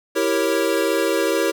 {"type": "chord", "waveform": "square", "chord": "E diminished seventh", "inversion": "none", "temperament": "equal with one note detuned", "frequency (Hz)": [329.6, 392, 466.2, 550.9], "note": ["E4", "G4", "Bb4", "Db5"], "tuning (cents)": [0, 0, 0, -11], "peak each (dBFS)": -24, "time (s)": [0.15, 1.52], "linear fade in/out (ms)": 20, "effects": []}